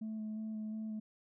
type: tone with vibrato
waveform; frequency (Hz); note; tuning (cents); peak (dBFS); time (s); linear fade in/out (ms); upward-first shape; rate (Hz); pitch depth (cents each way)
sine; 217.1; A3; -23; -36; 0.01-1; 10; square; 2.8; 12
effects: tanh soft clip ceiling -36 dBFS